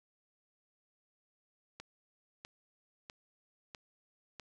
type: click train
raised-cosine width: 0.2 ms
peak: -28 dBFS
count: 5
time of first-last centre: 1.8-4.397 s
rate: 1.54 Hz
effects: none